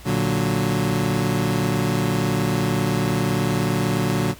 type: chord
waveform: 25% pulse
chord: Bb augmented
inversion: none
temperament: equal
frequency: 116.54 / 146.83 / 185 Hz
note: Bb2 / D3 / F#3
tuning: 0 / 0 / 0 cents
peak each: -20 dBFS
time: 0.04-4.35 s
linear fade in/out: 50 ms
effects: added 60 Hz sine -43 dBFS peak until 4.39 s + pink hiss -45 dBFS RMS until 4.39 s